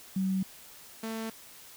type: tone pair in turn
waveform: sine / sawtooth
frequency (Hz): 190 / 223.3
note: F#3 / A3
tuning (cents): +46 / +26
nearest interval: minor third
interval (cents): 280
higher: second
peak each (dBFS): -26 / -30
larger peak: first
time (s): 0.16-0.43 / 1.03-1.3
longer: neither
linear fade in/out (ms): 5
effects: white hiss -51 dBFS RMS until 1.76 s